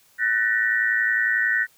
sine tone cluster, 1498 / 1788 / 1899 Hz, F#6 / A6 / A#6, +21 / +27 / +32 cents, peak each -23 dBFS, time 0.18-1.67 s, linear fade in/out 50 ms, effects white hiss -58 dBFS RMS until 1.77 s

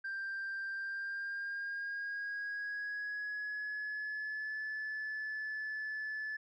sine tone with pitch glide, 1580 to 1733 Hz, G6 to A6, +13 to -27 cents, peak -35 dBFS, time 0.04-6.37 s, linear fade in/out 10 ms, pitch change +160 cents, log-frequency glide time 0.73-4.57 s, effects tanh soft clip ceiling -35 dBFS

